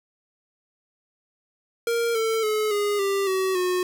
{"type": "tone with pitch steps", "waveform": "square", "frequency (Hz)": [466.2, 447.2, 429, 411.5, 394.8, 378.7, 363.2], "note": ["A#4", "A4", "A4", "G#4", "G4", "F#4", "F#4"], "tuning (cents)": [0, 28, -44, -16, 12, 40, -32], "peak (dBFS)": -22, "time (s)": [1.87, 3.83], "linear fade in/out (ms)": 2, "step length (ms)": 280, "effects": []}